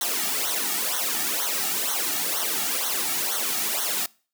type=noise with flanger; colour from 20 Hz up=white; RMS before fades=-26 dBFS; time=0.01-4.06 s; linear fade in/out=2 ms; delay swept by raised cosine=0.4 to 2 ms; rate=2.1 Hz; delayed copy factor=-0.9; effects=noise-tail reverb RT60 0.4 s tail -24 dB re dry + high-pass 200 Hz 12 dB/octave